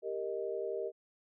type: chord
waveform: sine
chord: Eb major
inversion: first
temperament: equal with one note detuned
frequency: 394.7 / 466.2 / 622.3 Hz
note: G4 / Bb4 / Eb5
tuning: +12 / 0 / 0 cents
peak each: -38 / -38 / -40 dBFS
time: 0.02-0.92 s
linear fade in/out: 50 ms
effects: none